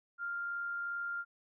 sine tone with amplitude modulation, 1396.9 Hz, F6, in tune, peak -34 dBFS, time 0.18-1.25 s, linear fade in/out 50 ms, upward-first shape sine, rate 62.6 Hz, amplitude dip 25%, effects none

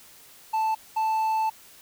triangle tone bursts at uneven times, 880 Hz, A5, in tune, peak -20 dBFS, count 2, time 0.53-0.75 / 0.96-1.5 s, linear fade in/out 10 ms, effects white hiss -51 dBFS RMS until 1.81 s

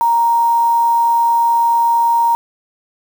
sine tone with quantisation, 932.3 Hz, A#5, in tune, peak -10 dBFS, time 0.01-2.35 s, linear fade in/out 0 ms, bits 5, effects none

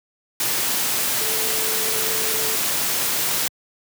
sine tone in noise, 440 Hz, A4, in tune, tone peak -31 dBFS, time 1.21-2.56 s, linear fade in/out 2 ms, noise white, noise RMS -22 dBFS, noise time 0.4-3.48 s, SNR -12 dB, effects high-pass 100 Hz 12 dB/octave

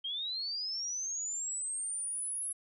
sine linear sweep, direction up, 3146 to 10900 Hz, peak -34 dBFS, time 0.04-2.53 s, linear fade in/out 10 ms, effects none

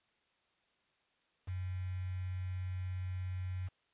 sine tone with quantisation, 91.7 Hz, F#2, 15 cents flat, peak -36 dBFS, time 1.47-3.69 s, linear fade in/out 20 ms, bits 9, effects white hiss -75 dBFS RMS until 3.93 s + resampled to 8000 Hz

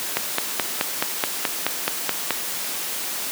click train, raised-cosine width 0.3 ms, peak -3 dBFS, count 11, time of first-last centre 0.17-2.307 s, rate 4.68 Hz, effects white hiss -28 dBFS RMS until 3.31 s + high-pass 200 Hz 12 dB/octave

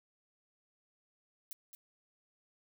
violet noise with echo, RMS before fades -44 dBFS, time 1.51-1.53 s, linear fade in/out 0 ms, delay 220 ms, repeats 1, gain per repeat -8 dB, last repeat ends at 1.75 s, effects none

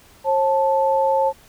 sine tone pair together, 539 / 877.1 Hz, C#5 / A5, -49 / -6 cents, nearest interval minor sixth, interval 843 cents, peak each -18 dBFS, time 0.24-1.33 s, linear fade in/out 50 ms, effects pink hiss -50 dBFS RMS until 1.48 s

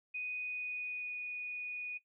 sine tone with pitch glide, 2489 to 2469 Hz, D#7 to D#7, 0 to -14 cents, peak -37 dBFS, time 0.14-1.98 s, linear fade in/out 10 ms, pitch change -14 cents, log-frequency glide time 0.37-1.17 s, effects noise-tail reverb RT60 0.1 s tail -17 dB re dry

